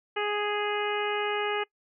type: harmonic tone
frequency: 415.3 Hz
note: G#4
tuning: in tune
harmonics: 1 / 2 / 3 / 4 / 5 / 6 / 7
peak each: -30 / -33 / -35 / -36 / -37 / -38 / -38 dBFS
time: 0.16-1.64 s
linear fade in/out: 10 ms
effects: noise-tail reverb RT60 0.1 s tail -23 dB re dry